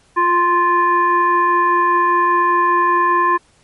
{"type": "tone with frequency modulation", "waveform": "sine", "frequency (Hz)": 1046.5, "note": "C6", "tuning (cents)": 0, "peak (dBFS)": -11, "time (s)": [0.16, 3.38], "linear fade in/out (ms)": 20, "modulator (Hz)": 696, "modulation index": 0.71, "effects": ["pink hiss -54 dBFS RMS until 3.63 s", "MP3 48 kbps"]}